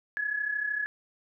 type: tone pair together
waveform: sine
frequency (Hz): 1666.9 / 1700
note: G#6 / G#6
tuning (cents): +6 / +40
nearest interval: unison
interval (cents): 34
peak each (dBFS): -34 / -29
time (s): 0.17-0.86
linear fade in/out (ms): 0
effects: none